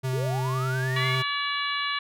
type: tone with vibrato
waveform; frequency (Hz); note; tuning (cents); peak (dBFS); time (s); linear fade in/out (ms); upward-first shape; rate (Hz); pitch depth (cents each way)
square; 130; C3; -11; -26; 0.03-1.23; 20; triangle; 9.9; 19
type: linear sweep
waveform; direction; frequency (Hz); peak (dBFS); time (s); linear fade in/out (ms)
sine; up; 364.6 to 2283; -31; 0.13-1.17; 5
type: harmonic tone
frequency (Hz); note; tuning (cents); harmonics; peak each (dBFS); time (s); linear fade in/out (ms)
572; D5; -46; 2 / 3 / 4 / 5 / 6 / 7; -30 / -32 / -33 / -34 / -35 / -35; 0.96-1.99; 5
effects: none